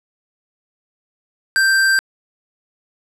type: tone with sample-and-hold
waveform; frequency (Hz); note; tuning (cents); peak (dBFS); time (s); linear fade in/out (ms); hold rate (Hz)
sine; 1568; G6; 0; -11; 1.56-1.99; 0; 6300
effects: low-pass 11000 Hz 12 dB/octave